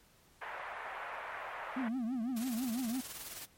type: band-pass noise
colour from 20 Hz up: pink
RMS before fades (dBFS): -43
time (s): 0.41-1.89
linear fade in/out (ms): 10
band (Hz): 640 to 2100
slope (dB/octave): 24
type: tone with vibrato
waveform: triangle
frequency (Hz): 241.8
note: B3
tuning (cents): -36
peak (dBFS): -31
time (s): 1.76-3.01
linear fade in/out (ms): 10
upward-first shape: triangle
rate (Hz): 6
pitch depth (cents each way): 210
type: noise with tremolo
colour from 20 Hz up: white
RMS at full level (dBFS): -43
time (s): 2.36-3.46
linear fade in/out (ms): 10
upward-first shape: triangle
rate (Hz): 19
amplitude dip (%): 55
effects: pink hiss -65 dBFS RMS until 3.57 s + MP3 64 kbps